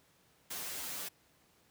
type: noise with comb filter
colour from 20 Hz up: white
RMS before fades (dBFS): -41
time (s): 0.5-1.09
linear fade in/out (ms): 10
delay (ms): 8.9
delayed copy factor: -1
effects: pink hiss -68 dBFS RMS until 1.7 s + high-pass 80 Hz 12 dB/octave